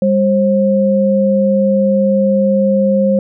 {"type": "tone pair together", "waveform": "sine", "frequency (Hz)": [200, 534], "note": ["G3", "C5"], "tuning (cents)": [35, 35], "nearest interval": "octave + perfect fourth", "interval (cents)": 1700, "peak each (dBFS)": -12, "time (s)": [0.02, 3.19], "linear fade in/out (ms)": 2, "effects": []}